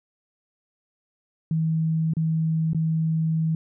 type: tone with dropouts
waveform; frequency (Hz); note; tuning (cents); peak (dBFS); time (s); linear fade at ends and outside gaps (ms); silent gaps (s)
sine; 160.5; E3; -46; -20; 1.51-3.55; 2; 2.136-2.168 / 2.733-2.747
effects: none